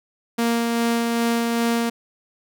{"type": "tone with tremolo", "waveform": "sawtooth", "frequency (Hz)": 233.1, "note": "A#3", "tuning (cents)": 0, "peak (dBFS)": -14, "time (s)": [0.38, 1.9], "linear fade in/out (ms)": 10, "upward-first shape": "sine", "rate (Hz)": 2.5, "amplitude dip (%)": 25, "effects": []}